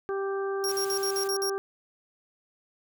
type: harmonic tone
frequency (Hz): 392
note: G4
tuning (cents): 0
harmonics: 1 / 2 / 3 / 4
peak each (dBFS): -28 / -39 / -38 / -41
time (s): 0.09-1.58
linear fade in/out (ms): 0
type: tone bursts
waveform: sawtooth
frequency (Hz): 5588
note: F8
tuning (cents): 0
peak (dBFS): -26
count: 7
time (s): 0.64-1.496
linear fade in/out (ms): 0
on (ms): 76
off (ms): 54
type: noise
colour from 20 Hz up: white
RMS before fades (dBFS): -44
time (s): 0.68-1.28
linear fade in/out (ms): 5
effects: none